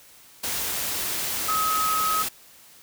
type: tone in noise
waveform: sine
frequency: 1273 Hz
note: D#6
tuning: 39 cents sharp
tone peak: -22 dBFS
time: 1.48-2.23 s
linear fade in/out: 10 ms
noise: white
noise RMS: -28 dBFS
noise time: 0.43-2.29 s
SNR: +3 dB
effects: white hiss -51 dBFS RMS until 2.82 s